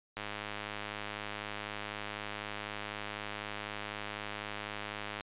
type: click train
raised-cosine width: 0.3 ms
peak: -22 dBFS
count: 525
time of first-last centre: 0.17-5.208 s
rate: 104 Hz
effects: resampled to 8000 Hz